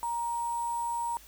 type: tone with sample-and-hold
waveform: sine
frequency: 940 Hz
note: A#5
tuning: 14 cents sharp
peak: -29 dBFS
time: 0.03-1.17 s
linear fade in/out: 0 ms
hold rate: 8820 Hz
effects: added 50 Hz sine -56 dBFS peak until 1.27 s + white hiss -54 dBFS RMS until 1.27 s